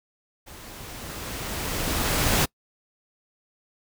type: noise with level ramp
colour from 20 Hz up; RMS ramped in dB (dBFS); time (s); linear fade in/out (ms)
pink; -44 to -20; 0.46-2.46; 20
effects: noise-tail reverb RT60 0.1 s tail -26 dB re dry